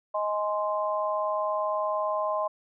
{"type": "harmonic tone", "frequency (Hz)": 208.8, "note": "G#3", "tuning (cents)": 10, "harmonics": [3, 4, 5], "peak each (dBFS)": [-28, -34, -29], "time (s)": [0.14, 2.48], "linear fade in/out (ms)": 10, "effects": []}